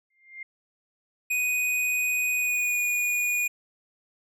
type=tone with exponential growth; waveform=sine; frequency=2108 Hz; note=C7; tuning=12 cents sharp; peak=-33 dBFS; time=0.1-0.43 s; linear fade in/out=5 ms; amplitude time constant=71 ms
type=tone with pitch glide; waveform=square; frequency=2489 to 2452 Hz; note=D#7 to D#7; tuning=0 to -26 cents; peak=-24 dBFS; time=1.3-3.48 s; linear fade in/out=10 ms; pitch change=-26 cents; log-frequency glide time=2.34-2.8 s
effects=none